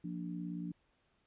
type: harmonic tone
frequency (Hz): 58.4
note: A#1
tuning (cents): +4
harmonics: 3 / 4 / 5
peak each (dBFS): -40 / -48 / -43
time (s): 0.04-0.72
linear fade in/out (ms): 5
effects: pink hiss -75 dBFS RMS until 1.26 s + resampled to 8000 Hz